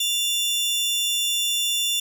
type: tone pair together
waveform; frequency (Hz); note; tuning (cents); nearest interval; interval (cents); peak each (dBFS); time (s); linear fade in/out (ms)
sawtooth; 2794 / 3501; F7 / A7; 0 / -9; major third; 391; -24 / -19; 0-2; 5
effects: none